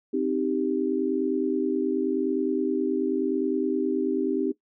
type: chord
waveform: sine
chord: C minor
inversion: none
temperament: equal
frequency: 261.6 / 311.1 / 392 Hz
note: C4 / Eb4 / G4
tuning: 0 / 0 / 0 cents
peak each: -27 dBFS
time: 0.13-4.52 s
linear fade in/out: 10 ms
effects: noise-tail reverb RT60 0.1 s tail -17 dB re dry

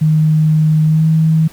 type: tone with pitch glide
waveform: sine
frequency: 155.56 to 159.29 Hz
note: D#3 to D#3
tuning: 0 to +41 cents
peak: -8 dBFS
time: 0.01-1.48 s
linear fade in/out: 10 ms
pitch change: +41 cents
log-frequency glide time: 0.86-1.07 s
effects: pink hiss -41 dBFS RMS until 1.52 s

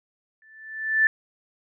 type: tone with exponential growth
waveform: sine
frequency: 1760 Hz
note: A6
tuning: in tune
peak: -13 dBFS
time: 0.42-1.07 s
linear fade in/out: 1 ms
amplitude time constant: 140 ms
effects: none

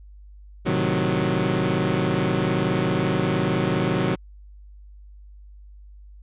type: chord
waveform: 20% pulse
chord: A diminished seventh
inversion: none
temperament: equal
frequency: 110 / 130.81 / 155.56 / 185 Hz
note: A2 / C3 / Eb3 / Gb3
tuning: 0 / 0 / 0 / 0 cents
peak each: -25 / -21 / -21 / -19 dBFS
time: 0.65-4.16 s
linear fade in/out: 20 ms
effects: added 50 Hz sine -42 dBFS peak until 6.22 s + resampled to 8000 Hz

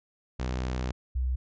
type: tone pair in turn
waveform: sawtooth / sine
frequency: 63 / 63.47 Hz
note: B1 / B1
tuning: +35 / +48 cents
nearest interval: unison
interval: 13 cents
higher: second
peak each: -25 dBFS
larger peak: neither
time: 0.39-0.92 / 1.15-1.36 s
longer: first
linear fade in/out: 10 ms
effects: resampled to 16000 Hz

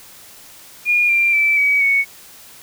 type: tone with pitch steps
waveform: sine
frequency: 2430 / 2376 / 2323 / 2271 / 2221 Hz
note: D#7 / D7 / D7 / C#7 / C#7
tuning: -42 / +20 / -20 / +41 / +3 cents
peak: -12 dBFS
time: 0.85-2.05 s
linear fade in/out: 50 ms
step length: 240 ms
effects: white hiss -42 dBFS RMS until 2.62 s

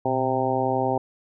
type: harmonic tone with a mistuned harmonic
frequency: 130.81 Hz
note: C3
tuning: in tune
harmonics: 1 / 2 / 3 / 4 / 5 / 6 / 7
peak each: -31 / -29 / -28 / -28 / -29 / -26 / -30 dBFS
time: 0.05-0.98 s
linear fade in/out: 5 ms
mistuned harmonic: 1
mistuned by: -110 cents
effects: none

